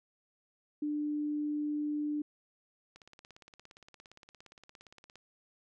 sine tone, 297.3 Hz, D4, 21 cents sharp, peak -31 dBFS, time 0.82-2.22 s, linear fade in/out 5 ms
click train, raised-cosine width 0.2 ms, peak -36 dBFS, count 39, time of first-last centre 2.96-5.157 s, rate 17.3 Hz
effects none

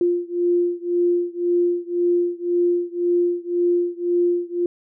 sine beating tone pair, 349.2 / 351.1 Hz, F4 / F4, 0 / +9 cents, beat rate 1.9 Hz, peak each -20 / -21 dBFS, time 0.01-4.66 s, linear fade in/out 2 ms, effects none

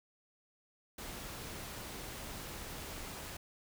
pink noise, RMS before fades -45 dBFS, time 0.98-3.37 s, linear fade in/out 5 ms, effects none

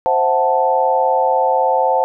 sine chord, F# half-diminished seventh, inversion second, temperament equal, 523.3 / 659.3 / 740 / 880 Hz, C5 / E5 / F#5 / A5, 0 / 0 / 0 / 0 cents, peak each -17 / -22 / -18 / -16 dBFS, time 0.06-2.04 s, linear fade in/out 0 ms, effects none

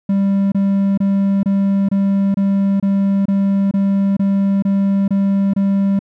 triangle tone bursts, 197 Hz, G3, 9 cents sharp, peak -10 dBFS, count 13, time 0.09-5.992 s, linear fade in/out 5 ms, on 430 ms, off 26 ms, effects none

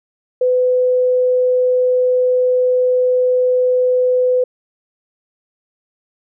sine tone, 503 Hz, B4, 32 cents sharp, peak -11 dBFS, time 0.41-4.44 s, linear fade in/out 5 ms, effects none

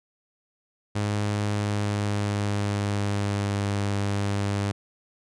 sawtooth tone with pitch glide, 103.6 to 100.71 Hz, G#2 to G2, -4 to +47 cents, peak -20 dBFS, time 0.95-4.72 s, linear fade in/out 10 ms, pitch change -49 cents, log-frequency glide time 1.47-3.72 s, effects resampled to 22050 Hz

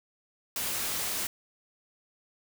white noise, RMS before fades -32 dBFS, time 0.56-1.27 s, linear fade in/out 2 ms, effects none

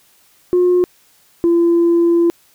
sine tone pair in turn, 358.4 / 340.4 Hz, F4 / F4, +45 / -44 cents, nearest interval minor second, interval 89 cents, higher first, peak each -8 dBFS, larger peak neither, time 0.53-0.84 / 1.44-2.3 s, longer second, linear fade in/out 0 ms, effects tanh soft clip ceiling -7 dBFS + white hiss -53 dBFS RMS until 2.54 s

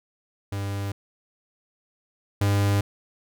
45% pulse tone pair in turn, 99.7 / 100.8 Hz, G2 / G2, +30 / +49 cents, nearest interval unison, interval 19 cents, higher second, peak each -27 / -19 dBFS, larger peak second, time 0.52-0.92 / 2.41-2.81 s, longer neither, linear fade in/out 5 ms, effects none

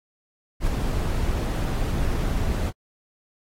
brown noise with ADSR envelope, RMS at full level -20 dBFS, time 0.6-2.72 s, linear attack 68 ms, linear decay 9 ms, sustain -4 dB, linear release 39 ms, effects AAC 48 kbps

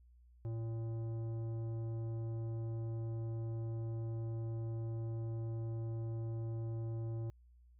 sine tone with tanh clipping, 113.8 Hz, A#2, 41 cents flat, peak -39 dBFS, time 0.45-7.3 s, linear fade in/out 0 ms, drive 12 dB, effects added 60 Hz sine -60 dBFS peak until 7.79 s

